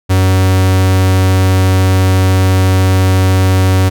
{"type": "tone", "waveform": "45% pulse", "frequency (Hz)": 94, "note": "F#2", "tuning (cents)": 28, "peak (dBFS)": -7, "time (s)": [0.09, 3.9], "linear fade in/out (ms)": 20, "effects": []}